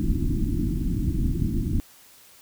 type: low-pass noise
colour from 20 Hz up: pink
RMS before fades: -24 dBFS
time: 0-1.8 s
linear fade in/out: 0 ms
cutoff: 340 Hz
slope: 96 dB/octave
effects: white hiss -52 dBFS RMS until 2.41 s